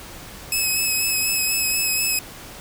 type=tone with vibrato; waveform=10% pulse; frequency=2570 Hz; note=E7; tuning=45 cents flat; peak=-11 dBFS; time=0.52-2.19 s; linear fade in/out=2 ms; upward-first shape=sine; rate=4.1 Hz; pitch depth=22 cents each way; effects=pink hiss -39 dBFS RMS until 2.6 s